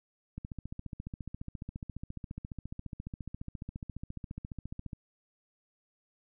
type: click train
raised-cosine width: 5 ms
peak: -27 dBFS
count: 67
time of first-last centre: 0.38-4.932 s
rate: 14.5 Hz
effects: none